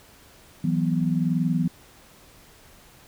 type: chord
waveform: sine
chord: E suspended second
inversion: none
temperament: just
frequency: 164.81 / 185.42 / 247.2 Hz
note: E3 / F#3 / B3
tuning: 0 / +4 / +2 cents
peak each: -23 / -26 / -26 dBFS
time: 0.64-1.68 s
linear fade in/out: 5 ms
effects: pink hiss -52 dBFS RMS until 3.07 s